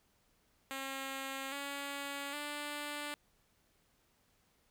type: tone with pitch steps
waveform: 5% pulse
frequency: 269.8 / 281.4 / 293.5 Hz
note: C#4 / C#4 / D4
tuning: -47 / +26 / -1 cents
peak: -28 dBFS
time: 0.71-3.14 s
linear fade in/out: 0 ms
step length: 810 ms
effects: pink hiss -73 dBFS RMS until 4.7 s